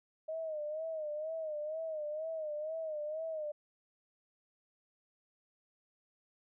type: tone with vibrato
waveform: sine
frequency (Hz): 622.3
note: D#5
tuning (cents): 0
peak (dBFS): -36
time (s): 0.28-3.52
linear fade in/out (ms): 10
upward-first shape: sine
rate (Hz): 2.1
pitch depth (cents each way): 78
effects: none